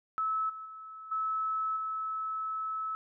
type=tone with level steps; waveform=sine; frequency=1300 Hz; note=E6; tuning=24 cents flat; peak=-28 / -40 / -43 / -29 / -32 dBFS; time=0.18-2.95 s; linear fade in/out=0 ms; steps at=0.49 / 0.65 / 1.11 / 1.76 s; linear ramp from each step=10 ms; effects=none